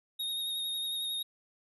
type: tone with vibrato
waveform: square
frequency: 3729 Hz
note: A#7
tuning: in tune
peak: -33 dBFS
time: 0.19-1.23 s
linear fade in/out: 10 ms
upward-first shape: sine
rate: 11 Hz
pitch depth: 22 cents each way
effects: none